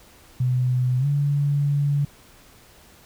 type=tone with pitch glide; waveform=sine; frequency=126.2 to 143.3 Hz; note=B2 to D3; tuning=+38 to -42 cents; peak=-18 dBFS; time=0.4-2.05 s; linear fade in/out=5 ms; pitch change=+220 cents; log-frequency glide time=0.99-1.06 s; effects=pink hiss -51 dBFS RMS until 3.05 s